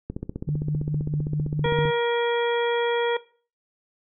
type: click train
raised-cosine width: 3 ms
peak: -17 dBFS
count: 28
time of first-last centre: 0.1-1.853 s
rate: 15.4 Hz
type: tone with tremolo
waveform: sine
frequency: 149.5 Hz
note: D3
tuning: 31 cents sharp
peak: -21 dBFS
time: 0.47-1.91 s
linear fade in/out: 10 ms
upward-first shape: sine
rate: 4.6 Hz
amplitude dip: 60%
type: harmonic tone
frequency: 472.6 Hz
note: A#4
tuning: 24 cents sharp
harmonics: 1 / 2 / 3 / 4 / 5 / 7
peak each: -22 / -27 / -35 / -33 / -36 / -33 dBFS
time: 1.64-3.17 s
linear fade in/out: 5 ms
effects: noise-tail reverb RT60 0.4 s tail -19 dB re dry